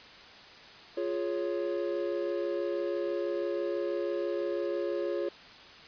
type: chord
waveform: triangle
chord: Db major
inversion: first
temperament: equal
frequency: 349.2 / 415.3 / 554.4 Hz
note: F4 / Ab4 / Db5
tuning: 0 / 0 / 0 cents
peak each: -31 / -33 / -32 dBFS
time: 0.97-5.29 s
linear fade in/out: 5 ms
effects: white hiss -50 dBFS RMS until 5.87 s + resampled to 11025 Hz